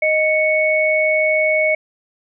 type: tone pair together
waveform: sine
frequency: 622.1 / 2217 Hz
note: D#5 / C#7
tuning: 0 / 0 cents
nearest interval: octave + minor seventh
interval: 2200 cents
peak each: -16 dBFS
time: 0.02-1.75 s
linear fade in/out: 5 ms
effects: none